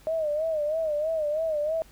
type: tone with vibrato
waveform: sine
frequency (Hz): 620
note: D#5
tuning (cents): -6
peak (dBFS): -24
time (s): 0.07-1.82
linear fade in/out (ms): 0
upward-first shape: sine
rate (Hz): 3.1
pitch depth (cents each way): 92
effects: added 50 Hz sine -55 dBFS peak until 1.91 s + pink hiss -56 dBFS RMS until 1.91 s